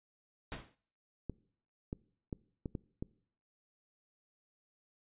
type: noise with exponential decay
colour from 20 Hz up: pink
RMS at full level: -38 dBFS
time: 0.52-0.75 s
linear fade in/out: 0 ms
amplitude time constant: 50 ms
type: clicks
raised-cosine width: 3 ms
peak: -25 dBFS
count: 6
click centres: 1.297 / 1.929 / 2.328 / 2.658 / 2.752 / 3.025 s
effects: noise-tail reverb RT60 0.6 s tail -23 dB re dry + resampled to 8000 Hz